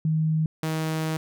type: tone pair in turn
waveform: sine / sawtooth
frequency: 157.6 / 158.47 Hz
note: D#3 / D#3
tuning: +23 / +32 cents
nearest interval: unison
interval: 9 cents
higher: second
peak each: -20 / -21 dBFS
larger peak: first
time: 0.05-0.46 / 0.63-1.17 s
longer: second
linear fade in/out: 2 ms
effects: none